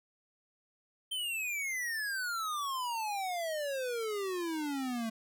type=exponential sweep; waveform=square; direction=down; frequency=3136 to 220 Hz; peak=-34 dBFS; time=1.11-5.1 s; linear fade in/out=10 ms; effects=none